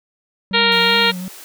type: tone with vibrato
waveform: triangle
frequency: 190 Hz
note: F#3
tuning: 46 cents sharp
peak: -23 dBFS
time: 0.51-1.28 s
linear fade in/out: 0 ms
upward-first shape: triangle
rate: 2.6 Hz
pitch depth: 100 cents each way
type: harmonic tone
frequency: 466.2 Hz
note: A#4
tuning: in tune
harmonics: 1 / 2 / 3 / 4 / 5 / 6 / 7 / 8 / 9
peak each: -21 / -21 / -21 / -21 / -21 / -21 / -21 / -21 / -21 dBFS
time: 0.53-1.12 s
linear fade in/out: 20 ms
type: high-pass noise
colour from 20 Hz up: white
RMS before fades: -38 dBFS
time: 0.72-1.44 s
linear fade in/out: 0 ms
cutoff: 280 Hz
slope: 96 dB/octave
effects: none